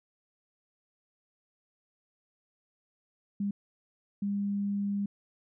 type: tone bursts at uneven times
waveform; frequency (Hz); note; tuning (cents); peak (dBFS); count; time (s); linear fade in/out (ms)
sine; 201.4; G3; +47; -28; 2; 3.4-3.51 / 4.22-5.06; 5
effects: none